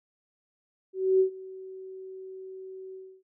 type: tone with ADSR envelope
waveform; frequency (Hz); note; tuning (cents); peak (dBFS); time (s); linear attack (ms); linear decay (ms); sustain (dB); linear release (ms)
sine; 378.2; F#4; +38; -17; 0.93-3.23; 270; 99; -22; 290
effects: none